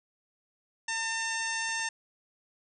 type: harmonic tone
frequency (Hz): 902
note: A5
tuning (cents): +43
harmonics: 1 / 2 / 3 / 4 / 5 / 6 / 7 / 8 / 9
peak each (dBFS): -38 / -33 / -38 / -43 / -46 / -41 / -39 / -48 / -43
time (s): 0.88-1.89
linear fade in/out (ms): 5
type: clicks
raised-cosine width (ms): 0.3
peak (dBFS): -33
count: 2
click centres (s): 1.691 / 1.797
effects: none